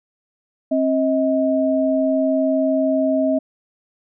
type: tone pair together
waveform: sine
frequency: 266.6 / 634 Hz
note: C4 / D#5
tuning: +33 / +32 cents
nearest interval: octave + minor third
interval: 1499 cents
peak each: -18 dBFS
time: 0.71-3.39 s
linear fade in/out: 10 ms
effects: none